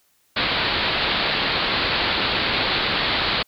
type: low-pass noise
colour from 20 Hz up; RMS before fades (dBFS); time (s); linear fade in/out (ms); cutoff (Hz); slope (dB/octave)
white; -22; 0.36-3.43; 10; 4500; 96
effects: white hiss -63 dBFS RMS until 3.47 s